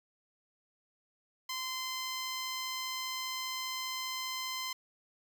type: tone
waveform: 10% pulse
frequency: 1035 Hz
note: C6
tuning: 19 cents flat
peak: -27 dBFS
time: 1.49-4.73 s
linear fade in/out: 5 ms
effects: none